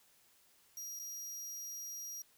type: tone with dropouts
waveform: sawtooth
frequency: 5720 Hz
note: F8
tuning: 41 cents sharp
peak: -40 dBFS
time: 0.77-2.22 s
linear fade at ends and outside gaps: 2 ms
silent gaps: 0.991-0.996 s
effects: white hiss -68 dBFS RMS until 2.37 s